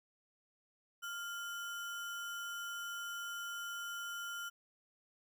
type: tone with sample-and-hold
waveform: sine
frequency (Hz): 1396.9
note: F6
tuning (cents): 0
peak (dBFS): -40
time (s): 1.02-4.5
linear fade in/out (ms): 20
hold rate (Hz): 4410
effects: none